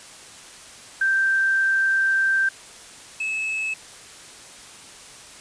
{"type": "tone pair in turn", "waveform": ["sine", "triangle"], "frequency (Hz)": [1568, 2594], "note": ["G6", "E7"], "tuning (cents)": [0, -28], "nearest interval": "major sixth", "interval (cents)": 872, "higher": "second", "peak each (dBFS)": [-17, -22], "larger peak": "first", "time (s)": [[1.01, 2.49], [3.2, 3.74]], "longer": "first", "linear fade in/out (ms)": 5, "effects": ["white hiss -43 dBFS RMS until 5.4 s", "resampled to 22050 Hz"]}